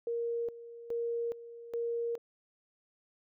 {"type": "tone with tremolo", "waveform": "sine", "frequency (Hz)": 468.1, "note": "A#4", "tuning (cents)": 7, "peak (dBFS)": -31, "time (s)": [0.07, 2.18], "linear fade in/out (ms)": 2, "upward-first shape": "square", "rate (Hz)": 1.2, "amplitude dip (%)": 80, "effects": []}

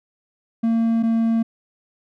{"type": "tone pair in turn", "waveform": "triangle", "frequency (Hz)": [228.1, 227.3], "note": ["A#3", "A#3"], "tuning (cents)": [-37, -43], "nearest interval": "unison", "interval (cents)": 6, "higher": "first", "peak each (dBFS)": -14, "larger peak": "neither", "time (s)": [[0.63, 1.03], [1.03, 1.43]], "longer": "neither", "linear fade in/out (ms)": 10, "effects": []}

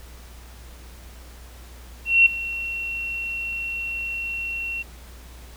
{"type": "tone with ADSR envelope", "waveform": "sine", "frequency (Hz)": 2726, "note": "F7", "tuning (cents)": -43, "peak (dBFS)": -9, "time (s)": [2.05, 4.83], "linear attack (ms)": 210, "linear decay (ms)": 7, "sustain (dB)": -17, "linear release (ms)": 17, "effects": ["added 60 Hz sine -41 dBFS peak until 5.56 s", "pink hiss -48 dBFS RMS until 5.56 s"]}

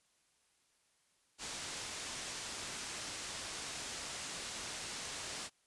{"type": "low-pass noise", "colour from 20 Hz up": "white", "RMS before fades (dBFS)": -44, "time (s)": [1.38, 5.5], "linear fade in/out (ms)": 50, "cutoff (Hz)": 8300, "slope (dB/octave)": 24, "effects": ["white hiss -74 dBFS RMS until 5.66 s", "resampled to 24000 Hz"]}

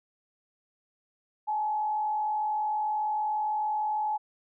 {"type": "tone with frequency modulation", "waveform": "sine", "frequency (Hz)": 851, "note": "G#5", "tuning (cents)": 42, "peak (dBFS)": -26, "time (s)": [1.47, 4.18], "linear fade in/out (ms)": 20, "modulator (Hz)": 46.5, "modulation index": 0.44, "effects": []}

